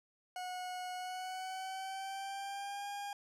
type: tone with pitch glide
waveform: 40% pulse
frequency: 730 to 810 Hz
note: F#5 to G#5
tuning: -24 to -43 cents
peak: -39 dBFS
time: 0.36-3.13 s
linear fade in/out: 2 ms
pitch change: +181 cents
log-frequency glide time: 0.95-2.88 s
effects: low-pass 11000 Hz 12 dB/octave